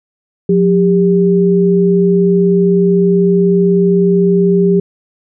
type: tone pair together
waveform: sine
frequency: 179.2 / 398.4 Hz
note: F3 / G4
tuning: +45 / +28 cents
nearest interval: octave + major second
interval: 1383 cents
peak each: -10 dBFS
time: 0.49-4.8 s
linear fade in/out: 5 ms
effects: none